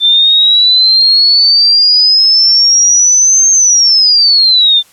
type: exponential two-way sweep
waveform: sine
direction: up then down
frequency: 3543 to 6400 to 3543 Hz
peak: -4 dBFS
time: 0-4.83 s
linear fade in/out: 50 ms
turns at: 3.51 s
effects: white hiss -45 dBFS RMS until 4.92 s + low-pass 12000 Hz 12 dB/octave